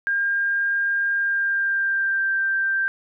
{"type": "tone with pitch glide", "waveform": "sine", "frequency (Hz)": [1607, 1573.9], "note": ["G6", "G6"], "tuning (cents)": [43, 7], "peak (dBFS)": -19, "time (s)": [0.07, 2.88], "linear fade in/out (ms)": 0, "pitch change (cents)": -36, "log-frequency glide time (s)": [1.12, 2.31], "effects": []}